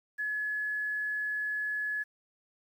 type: tone with quantisation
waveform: sine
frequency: 1701 Hz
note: G#6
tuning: 41 cents sharp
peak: -30 dBFS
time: 0.18-2.04 s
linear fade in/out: 20 ms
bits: 10
effects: none